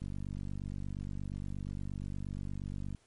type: click train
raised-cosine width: 5 ms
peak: -28 dBFS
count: 143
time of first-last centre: 0.02-2.948 s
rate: 48.5 Hz
effects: pink hiss -68 dBFS RMS until 3.06 s + MP3 48 kbps